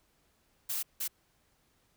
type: noise bursts at uneven times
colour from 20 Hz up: blue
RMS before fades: -34 dBFS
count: 2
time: 0.69-0.83 / 1-1.08 s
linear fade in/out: 10 ms
effects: pink hiss -71 dBFS RMS until 1.96 s